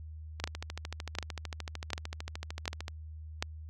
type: two click trains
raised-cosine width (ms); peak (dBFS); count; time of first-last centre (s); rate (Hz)
0.2; -21 / -13; 34 / 5; 0.4-2.881 / 0.44-3.425; 13.3 / 1.34
effects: added 78 Hz sine -42 dBFS peak until 3.69 s